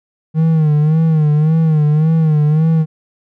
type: tone with vibrato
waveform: triangle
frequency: 155.56 Hz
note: D#3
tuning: in tune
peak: -7 dBFS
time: 0.34-2.86 s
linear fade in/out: 50 ms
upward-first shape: sine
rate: 1.8 Hz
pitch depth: 77 cents each way
effects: none